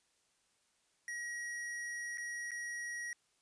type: tone with dropouts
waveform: square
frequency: 1903 Hz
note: A#6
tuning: 35 cents sharp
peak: -40 dBFS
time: 1.08-3.13 s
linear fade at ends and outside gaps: 1 ms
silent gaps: 2.174-2.181 / 2.508-2.516 s
effects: white hiss -75 dBFS RMS until 3.41 s + resampled to 22050 Hz